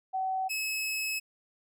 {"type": "tone pair in turn", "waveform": ["sine", "sawtooth"], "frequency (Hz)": [758, 2580], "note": ["F#5", "E7"], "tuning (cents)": [42, -38], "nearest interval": "octave + major sixth", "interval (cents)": 2120, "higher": "second", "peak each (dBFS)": [-28, -27], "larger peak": "second", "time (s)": [[0.13, 0.49], [0.49, 1.2]], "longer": "second", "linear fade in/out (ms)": 20, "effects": []}